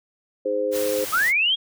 harmonic tone, 103.83 Hz, G#2, in tune, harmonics 3 / 4 / 5, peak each -31 / -27 / -22 dBFS, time 0.45-1.05 s, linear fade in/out 10 ms
white noise, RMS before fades -31 dBFS, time 0.71-1.33 s, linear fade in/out 50 ms
sine linear sweep, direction up, 1200 to 3322 Hz, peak -17 dBFS, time 1.12-1.56 s, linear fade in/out 20 ms
effects none

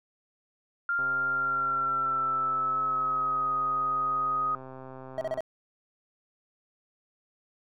sine tone with pitch glide, 1395 to 1250 Hz, F6 to D#6, -2 to +8 cents, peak -25 dBFS, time 0.89-4.55 s, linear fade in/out 2 ms, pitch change -190 cents, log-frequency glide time 1.29-3.52 s
click train, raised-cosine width 1 ms, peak -30 dBFS, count 577, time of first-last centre 0.99-5.387 s, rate 131 Hz
triangle tone bursts, 642 Hz, E5, 46 cents flat, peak -25 dBFS, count 4, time 5.18-5.406 s, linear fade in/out 0 ms, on 31 ms, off 34 ms
effects none

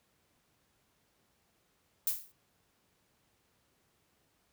violet noise with exponential decay, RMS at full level -27 dBFS, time 2.07-2.32 s, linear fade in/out 2 ms, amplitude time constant 54 ms, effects pink hiss -73 dBFS RMS until 4.52 s + high-pass 60 Hz 12 dB/octave

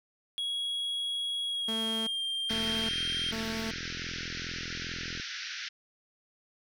triangle tone with pitch glide, 3322 to 3185 Hz, G#7 to G7, 0 to +27 cents, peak -29 dBFS, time 0.38-3.31 s, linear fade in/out 0 ms, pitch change -73 cents, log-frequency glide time 1.46-2.24 s
sawtooth tone bursts, 223.2 Hz, A3, 25 cents sharp, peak -30 dBFS, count 3, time 1.68-3.71 s, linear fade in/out 5 ms, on 390 ms, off 430 ms
pink band-pass noise, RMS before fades -39 dBFS, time 2.49-5.69 s, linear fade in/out 10 ms, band 1400 to 6000 Hz, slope 96 dB/octave
click train, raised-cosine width 3 ms, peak -30 dBFS, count 115, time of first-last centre 2.51-5.199 s, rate 42.4 Hz
effects none

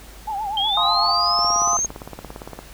sine tone with vibrato, 829 Hz, G#5, 3 cents flat, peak -23 dBFS, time 0.27-1.12 s, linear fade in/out 10 ms, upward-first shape triangle, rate 8.1 Hz, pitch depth 130 cents each way
sine linear sweep, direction up, 3136 to 6500 Hz, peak -19 dBFS, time 0.57-1.86 s, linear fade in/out 2 ms
sine chord, F minor seventh, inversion none, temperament equal, 698.5 / 830.6 / 1046.5 / 1244.5 Hz, F5 / Ab5 / C6 / Eb6, 0 / 0 / 0 / 0 cents, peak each -25 / -28 / -24 / -22 dBFS, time 0.77-1.77 s, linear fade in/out 2 ms
click train, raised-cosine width 1 ms, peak -19 dBFS, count 22, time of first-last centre 1.39-2.59 s, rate 17.5 Hz
effects added 50 Hz sine -43 dBFS peak until 2.73 s + pink hiss -44 dBFS RMS until 2.73 s

